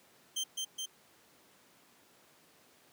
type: tone with echo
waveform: 25% pulse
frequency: 3136 Hz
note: G7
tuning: in tune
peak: -29 dBFS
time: 0.36-0.44 s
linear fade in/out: 10 ms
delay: 210 ms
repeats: 2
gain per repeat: -2 dB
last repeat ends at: 0.86 s
effects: pink hiss -63 dBFS RMS until 2.92 s + high-pass 200 Hz 12 dB/octave